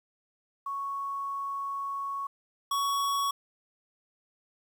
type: tone pair in turn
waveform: sine / square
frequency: 1108.7 / 1118.3 Hz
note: C#6 / C#6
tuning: 0 / +15 cents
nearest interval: unison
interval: 15 cents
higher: second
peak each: -31 / -27 dBFS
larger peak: second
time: 0.66-2.27 / 2.71-3.31 s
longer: first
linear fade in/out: 5 ms
effects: 10-bit